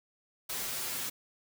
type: noise with comb filter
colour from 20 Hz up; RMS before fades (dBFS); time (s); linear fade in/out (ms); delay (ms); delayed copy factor
white; -36; 0.49-1.1; 10; 7.9; +0.9
effects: none